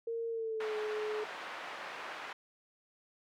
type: tone with pitch glide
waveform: sine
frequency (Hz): 460 to 426.7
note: A#4 to G#4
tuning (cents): -23 to +47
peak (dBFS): -34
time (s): 0.07-1.24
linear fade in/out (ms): 5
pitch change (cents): -130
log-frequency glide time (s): 0.29-0.76
type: band-pass noise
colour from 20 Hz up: pink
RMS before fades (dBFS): -44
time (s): 0.6-2.33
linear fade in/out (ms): 5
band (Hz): 780 to 2200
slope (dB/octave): 12
effects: none